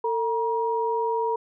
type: tone pair together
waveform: sine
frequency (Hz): 450.5 / 951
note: A4 / A#5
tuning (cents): +41 / +34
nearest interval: octave + minor second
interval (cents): 1293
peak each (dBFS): -25 / -25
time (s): 0.04-1.36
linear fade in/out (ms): 5
effects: none